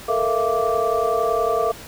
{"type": "tone cluster", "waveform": "sine", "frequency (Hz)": [440, 470.8, 652, 690, 1168], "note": ["A4", "A#4", "E5", "F5", "D6"], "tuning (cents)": [0, 17, -19, -21, -10], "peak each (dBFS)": -24, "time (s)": [0.08, 1.72], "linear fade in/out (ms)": 10, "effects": ["pink hiss -39 dBFS RMS until 1.87 s"]}